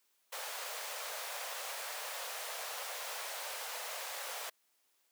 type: high-pass noise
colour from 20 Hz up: pink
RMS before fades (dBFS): -42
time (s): 0.32-4.5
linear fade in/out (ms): 10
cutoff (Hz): 500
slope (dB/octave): 48
effects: white hiss -75 dBFS RMS until 5.11 s + high-pass 300 Hz 12 dB/octave